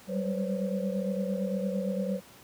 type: tone cluster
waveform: sine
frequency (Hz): 191.5 / 200.3 / 489.4 / 522 / 564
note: G3 / G3 / B4 / C5 / C#5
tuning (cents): -40 / +38 / -16 / -4 / +30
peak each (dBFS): -30 / -38 / -38 / -35 / -38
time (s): 0.07-2.21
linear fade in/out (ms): 50
effects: pink hiss -53 dBFS RMS until 2.43 s + high-pass 80 Hz 12 dB/octave